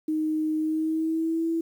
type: tone with pitch glide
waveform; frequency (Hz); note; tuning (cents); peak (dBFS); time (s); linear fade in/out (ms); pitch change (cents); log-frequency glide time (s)
sine; 311.1 to 329.6; D#4 to E4; 0 to 0; -23; 0.08-1.61; 5; +100; 0.57-1.49
effects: 9-bit